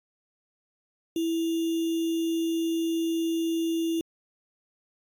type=tone with sample-and-hold; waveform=sine; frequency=329.6 Hz; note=E4; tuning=in tune; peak=-24 dBFS; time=1.16-4.01 s; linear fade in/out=2 ms; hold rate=3150 Hz; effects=AAC 64 kbps